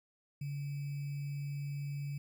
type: tone with sample-and-hold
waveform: sine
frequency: 142.3 Hz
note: C#3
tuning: 46 cents sharp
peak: -36 dBFS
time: 0.41-2.18 s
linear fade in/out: 5 ms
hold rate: 2450 Hz
effects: none